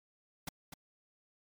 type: noise with echo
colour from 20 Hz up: pink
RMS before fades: -39 dBFS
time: 0.47-0.49 s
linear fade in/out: 5 ms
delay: 250 ms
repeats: 1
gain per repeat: -8 dB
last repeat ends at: 0.74 s
effects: MP3 96 kbps